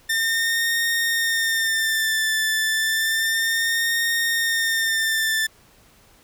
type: tone with vibrato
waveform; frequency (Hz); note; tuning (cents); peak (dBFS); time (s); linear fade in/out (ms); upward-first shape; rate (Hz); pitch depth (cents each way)
sawtooth; 1801; A6; +40; -16; 0.09-5.47; 10; sine; 0.31; 41
effects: pink hiss -54 dBFS RMS until 6.23 s